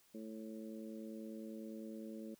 harmonic tone, 110 Hz, A2, in tune, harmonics 2 / 3 / 4 / 5, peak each -47 / -51 / -55 / -55 dBFS, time 0.14-2.35 s, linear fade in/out 10 ms, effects white hiss -70 dBFS RMS until 2.39 s

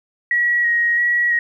sine tone with vibrato, 1903 Hz, A#6, 35 cents sharp, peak -14 dBFS, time 0.31-1.39 s, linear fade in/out 2 ms, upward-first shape square, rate 1.5 Hz, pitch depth 16 cents each way, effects 9-bit

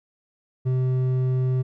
sine tone with hard clipping, 128.6 Hz, C3, 30 cents flat, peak -21 dBFS, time 0.65-1.63 s, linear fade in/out 20 ms, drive 6 dB, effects none

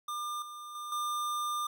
square tone with level steps, 1200 Hz, D6, 37 cents sharp, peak -35 / -43 / -39 / -32 dBFS, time 0.08-1.67 s, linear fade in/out 5 ms, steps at 0.42 / 0.75 / 0.92 s, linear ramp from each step 2 ms, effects none

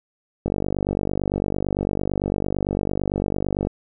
click train, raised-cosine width 2 ms, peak -9 dBFS, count 158, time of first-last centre 0.46-3.671 s, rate 48.9 Hz, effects none

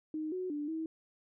sine tone with pitch steps, 310.5 / 368.3 / 294.4 / 320.8 Hz, D#4 / F#4 / D4 / E4, -3 / -8 / +4 / -47 cents, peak -34 dBFS, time 0.14-0.86 s, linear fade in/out 2 ms, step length 180 ms, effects none

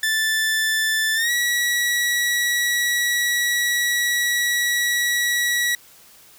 sawtooth tone with pitch glide, 1760 to 1930.4 Hz, A6 to B6, 0 to -40 cents, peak -15 dBFS, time 0.03-5.75 s, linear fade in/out 2 ms, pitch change +160 cents, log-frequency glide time 1.15-1.31 s, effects white hiss -49 dBFS RMS until 6.38 s

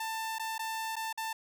sawtooth tone with dropouts, 890 Hz, A5, 20 cents sharp, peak -30 dBFS, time 0-1.33 s, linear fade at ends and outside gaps 5 ms, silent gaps 0.385-0.395 / 0.581-0.592 / 0.957-0.964 / 1.128-1.175 s, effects none

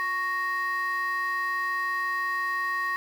sine tone pair together, 1108.7 / 1863 Hz, C#6 / A#6, 0 / -2 cents, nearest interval major sixth, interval 898 cents, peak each -27 / -26 dBFS, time 0-2.96 s, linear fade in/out 0 ms, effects tanh soft clip ceiling -22 dBFS + 8-bit

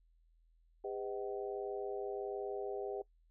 harmonic tone with a mistuned harmonic, 126.2 Hz, B2, 38 cents sharp, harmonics 3 / 4 / 5 / 6, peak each -40 / -45 / -47 / -47 dBFS, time 0.84-3.02 s, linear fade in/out 5 ms, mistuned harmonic 3, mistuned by +110 cents, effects noise-tail reverb RT60 0.1 s tail -21 dB re dry + added 41 Hz sine -66 dBFS peak until 3.3 s

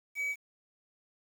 triangle tone with quantisation, 2275 Hz, C#7, 44 cents sharp, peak -29 dBFS, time 0.15-0.36 s, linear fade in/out 50 ms, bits 9, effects none

